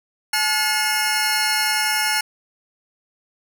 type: tone cluster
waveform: 25% pulse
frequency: 861 / 1439 / 2158 / 5410 Hz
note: A5 / F#6 / C#7 / E8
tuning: -38 / -49 / -47 / +44 cents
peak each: -20 dBFS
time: 0.33-2.21 s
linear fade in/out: 5 ms
effects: none